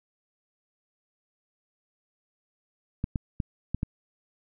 clicks, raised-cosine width 5 ms, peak -15 dBFS, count 5, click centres 3.041 / 3.158 / 3.402 / 3.746 / 3.831 s, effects none

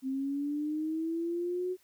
sine linear sweep, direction up, 261 to 370 Hz, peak -30 dBFS, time 0.02-1.77 s, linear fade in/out 50 ms, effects white hiss -67 dBFS RMS until 1.83 s

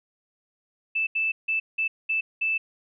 sine tone bursts at uneven times, 2637 Hz, E7, in tune, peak -22 dBFS, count 6, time 0.95-1.07 / 1.15-1.32 / 1.48-1.6 / 1.78-1.88 / 2.09-2.21 / 2.41-2.58 s, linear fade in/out 10 ms, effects none

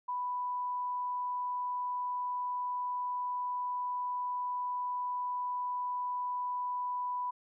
sine tone, 990 Hz, B5, 4 cents sharp, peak -32 dBFS, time 0.08-7.31 s, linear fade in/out 10 ms, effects none

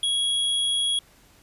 square tone, 3322 Hz, G#7, in tune, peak -22 dBFS, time 0.03-0.99 s, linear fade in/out 2 ms, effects pink hiss -56 dBFS RMS until 1.42 s + resampled to 32000 Hz

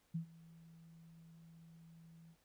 sine tone with ADSR envelope, 164.81 Hz, E3, in tune, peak -35 dBFS, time 0.14-2.37 s, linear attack 13 ms, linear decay 100 ms, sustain -22 dB, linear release 75 ms, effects pink hiss -75 dBFS RMS until 2.44 s

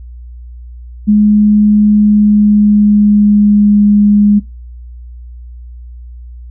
sine tone with pitch glide, 209.4 to 206.2 Hz, G#3 to G#3, +15 to -12 cents, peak -4 dBFS, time 1.07-4.4 s, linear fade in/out 20 ms, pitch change -27 cents, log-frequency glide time 1.9-3.83 s, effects noise-tail reverb RT60 0.2 s tail -22 dB re dry + added 60 Hz sine -27 dBFS peak until 6.5 s

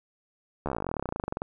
slowing click train, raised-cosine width 1 ms, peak -16 dBFS, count 29, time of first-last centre 0.66-1.419 s, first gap 13 ms, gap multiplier 1.05, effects none

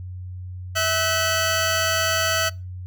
15% pulse tone pair together, 650 / 1508 Hz, E5 / F#6, -24 / +32 cents, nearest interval octave + minor third, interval 1456 cents, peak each -16 dBFS, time 0.75-2.5 s, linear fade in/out 20 ms, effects noise-tail reverb RT60 0.3 s tail -25 dB re dry + added 91 Hz sine -31 dBFS peak until 2.86 s

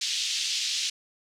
pink band-pass noise, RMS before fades -29 dBFS, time 0.01-0.9 s, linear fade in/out 5 ms, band 3100 to 6200 Hz, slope 24 dB/octave, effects none

